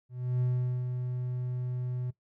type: tone with ADSR envelope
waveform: triangle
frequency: 124.9 Hz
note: B2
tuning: 20 cents sharp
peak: -23 dBFS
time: 0.09-2.11 s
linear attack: 320 ms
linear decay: 430 ms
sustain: -6 dB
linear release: 12 ms
effects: noise-tail reverb RT60 0.1 s tail -17 dB re dry